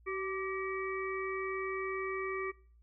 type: harmonic tone with a mistuned harmonic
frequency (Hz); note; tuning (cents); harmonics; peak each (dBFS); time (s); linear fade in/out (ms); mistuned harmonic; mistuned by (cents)
381.1; G4; -49; 1 / 3 / 5 / 6; -36 / -40 / -44 / -42; 0.06-2.52; 20; 3; +41
effects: noise-tail reverb RT60 0.5 s tail -24 dB re dry + added 58 Hz sine -59 dBFS peak until 2.82 s